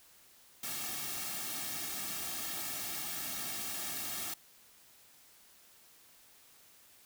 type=noise with comb filter; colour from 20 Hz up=white; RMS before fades=-39 dBFS; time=0.63-4.34 s; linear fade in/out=5 ms; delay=2 ms; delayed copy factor=-0.75; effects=white hiss -61 dBFS RMS until 7.05 s